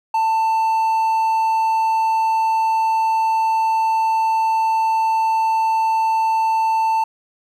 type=tone; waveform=triangle; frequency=890 Hz; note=A5; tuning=20 cents sharp; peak=-13 dBFS; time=0.14-7.04 s; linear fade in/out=5 ms; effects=9-bit